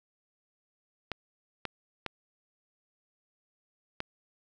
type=clicks; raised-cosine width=0.3 ms; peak=-17 dBFS; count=4; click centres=1.117 / 1.653 / 2.063 / 4.004 s; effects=none